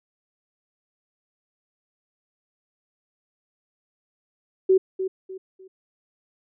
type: tone with echo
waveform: sine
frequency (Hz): 378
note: F#4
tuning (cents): +37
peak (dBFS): -13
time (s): 4.69-4.78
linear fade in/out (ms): 10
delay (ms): 300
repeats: 3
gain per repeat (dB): -10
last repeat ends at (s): 5.68
effects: none